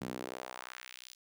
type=tone with high-pass filter sweep; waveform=sawtooth; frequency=62.8 Hz; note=B1; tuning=30 cents sharp; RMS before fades=-45 dBFS; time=0.01-1.15 s; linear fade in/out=10 ms; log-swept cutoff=180 to 4700 Hz; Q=1.4; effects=none